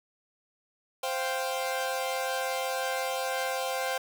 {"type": "chord", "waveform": "sawtooth", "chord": "C suspended fourth", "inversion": "none", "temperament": "equal", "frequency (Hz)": [523.3, 698.5, 784], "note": ["C5", "F5", "G5"], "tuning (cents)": [0, 0, 0], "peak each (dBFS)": [-28, -32, -30], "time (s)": [1.03, 3.98], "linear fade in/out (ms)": 5, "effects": ["8-bit"]}